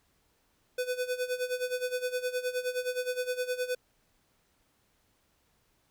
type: tone with tremolo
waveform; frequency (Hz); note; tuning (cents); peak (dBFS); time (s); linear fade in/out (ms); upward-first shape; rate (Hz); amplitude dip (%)
square; 500; B4; +21; -28; 0.78-3.75; 5; sine; 9.6; 80
effects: pink hiss -71 dBFS RMS until 5.9 s